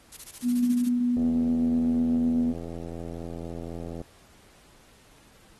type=noise bursts; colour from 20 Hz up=blue; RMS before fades=-40 dBFS; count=11; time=0.12-0.888 s; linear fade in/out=5 ms; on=48 ms; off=24 ms
type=tone; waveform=sine; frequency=244 Hz; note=B3; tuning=21 cents flat; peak=-21 dBFS; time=0.42-2.54 s; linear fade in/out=50 ms
type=click train; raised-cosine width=2 ms; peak=-24 dBFS; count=240; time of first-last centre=1.17-4.015 s; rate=84 Hz
effects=pink hiss -57 dBFS RMS until 5.59 s + AAC 32 kbps